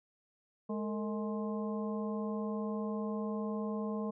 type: harmonic tone with a mistuned harmonic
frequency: 210.5 Hz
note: G#3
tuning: 24 cents sharp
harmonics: 1 / 2 / 3 / 4 / 5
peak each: -35 / -40 / -44 / -50 / -46 dBFS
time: 0.69-4.11 s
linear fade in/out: 10 ms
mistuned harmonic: 2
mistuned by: +120 cents
effects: none